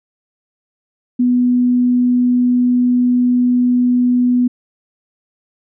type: tone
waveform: sine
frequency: 246.9 Hz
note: B3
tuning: in tune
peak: -10 dBFS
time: 1.19-4.48 s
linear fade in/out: 10 ms
effects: none